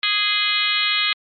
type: harmonic tone with a mistuned harmonic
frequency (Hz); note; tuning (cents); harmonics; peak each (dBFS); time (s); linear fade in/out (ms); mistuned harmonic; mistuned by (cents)
414.9; G#4; -2; 3 / 4 / 5 / 6 / 7 / 8 / 9 / 10; -28 / -29 / -24 / -25 / -27 / -23 / -26 / -26; 0.03-1.13; 2; 7; +42
effects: MP3 32 kbps